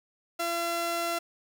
sawtooth tone pair together, 340 / 680 Hz, F4 / F5, -46 / -46 cents, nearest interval octave, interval 1200 cents, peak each -32 / -24 dBFS, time 0.39-1.19 s, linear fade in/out 10 ms, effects none

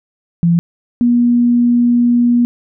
sine tone pair in turn, 170 / 240.4 Hz, F3 / B3, -46 / -46 cents, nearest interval tritone, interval 600 cents, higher second, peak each -8 dBFS, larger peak neither, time 0.43-0.59 / 1.01-2.45 s, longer second, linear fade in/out 0 ms, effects none

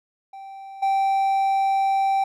triangle tone with level steps, 780 Hz, G5, 9 cents flat, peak -34 / -16 dBFS, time 0.33-2.24 s, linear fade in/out 5 ms, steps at 0.82 s, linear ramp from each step 10 ms, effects none

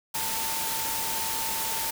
sine tone in noise, 897 Hz, A5, 33 cents sharp, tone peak -35 dBFS, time 0.14-1.91 s, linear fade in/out 10 ms, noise white, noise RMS -30 dBFS, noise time 0.14-1.91 s, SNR -8 dB, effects none

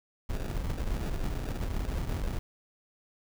brown noise with sample-and-hold, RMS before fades -32 dBFS, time 0.29-2.39 s, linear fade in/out 5 ms, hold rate 1050 Hz, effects none

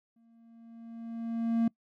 triangle tone with exponential growth, 229.7 Hz, A#3, 25 cents flat, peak -20 dBFS, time 0.16-1.68 s, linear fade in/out 5 ms, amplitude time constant 330 ms, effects noise-tail reverb RT60 0.1 s tail -24 dB re dry

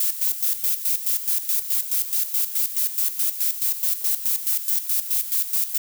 violet noise with tremolo, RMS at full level -21 dBFS, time 0-5.78 s, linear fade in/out 5 ms, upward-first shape square, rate 4.7 Hz, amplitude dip 70%, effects none

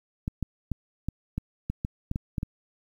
clicks, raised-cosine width 5 ms, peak -16 dBFS, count 11, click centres 0.279 / 0.427 / 0.717 / 1.086 / 1.38 / 1.7 / 1.849 / 2.114 / 2.159 / 2.382 / 2.431 s, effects 9-bit

